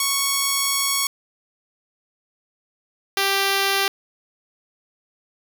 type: tone pair in turn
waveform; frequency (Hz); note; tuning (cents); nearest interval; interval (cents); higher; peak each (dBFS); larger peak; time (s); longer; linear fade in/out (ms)
5% pulse; 1108.7 / 392.8; C#6 / G4; 0 / +4; octave + tritone; 1796; first; -7; neither; 0-1.07 / 3.17-3.88; first; 2
effects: none